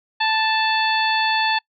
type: harmonic tone with a mistuned harmonic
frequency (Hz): 880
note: A5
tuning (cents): 0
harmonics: 1 / 2 / 3 / 4 / 5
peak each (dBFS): -20 / -23 / -25 / -26 / -27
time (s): 0.2-1.59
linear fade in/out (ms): 10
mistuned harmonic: 4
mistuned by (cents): -15
effects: noise-tail reverb RT60 0.1 s tail -25 dB re dry